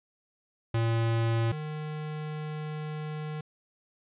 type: tone pair in turn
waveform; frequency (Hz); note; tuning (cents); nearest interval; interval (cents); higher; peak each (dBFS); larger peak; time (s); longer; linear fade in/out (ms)
square; 114.6 / 152.97; A#2 / D#3; -29 / -29; perfect fourth; 500; second; -25 / -34; first; 0.74-1.52 / 1.52-3.41; second; 5
effects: resampled to 8000 Hz + 11-bit